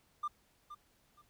triangle tone with echo, 1196 Hz, D6, 31 cents sharp, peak -30 dBFS, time 0.23-0.28 s, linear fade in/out 10 ms, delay 470 ms, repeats 2, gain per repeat -13 dB, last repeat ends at 1.22 s, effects tanh soft clip ceiling -30 dBFS + pink hiss -71 dBFS RMS until 1.29 s

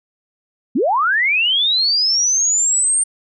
sine linear sweep, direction up, 196 to 8850 Hz, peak -13 dBFS, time 0.75-3.04 s, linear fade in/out 10 ms, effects none

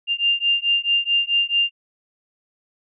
sine beating tone pair, 2794 / 2798.6 Hz, F7 / F7, 0 / +3 cents, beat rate 4.6 Hz, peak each -20 dBFS, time 0.07-1.71 s, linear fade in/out 50 ms, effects none

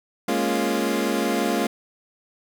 25% pulse chord, Bb minor seventh, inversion third, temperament equal, 207.7 / 233.1 / 277.2 / 349.2 Hz, Ab3 / Bb3 / Db4 / F4, 0 / 0 / 0 / 0 cents, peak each -23 dBFS, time 0.28-1.67 s, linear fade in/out 5 ms, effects none

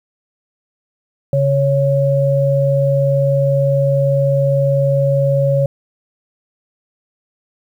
sine tone pair together, 139.08 / 554.4 Hz, C#3 / C#5, +6 / 0 cents, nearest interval 2 octaves, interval 2394 cents, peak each -14 dBFS, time 1.33-5.66 s, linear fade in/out 2 ms, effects 8-bit

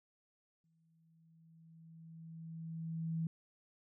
sine tone with exponential growth, 163.1 Hz, E3, 18 cents flat, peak -33 dBFS, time 0.64-3.27 s, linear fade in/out 2 ms, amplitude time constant 570 ms, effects none

